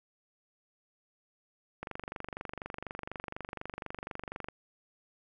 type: click train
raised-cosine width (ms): 0.5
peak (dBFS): -23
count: 65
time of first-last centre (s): 1.83-4.486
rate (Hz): 24.1
effects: none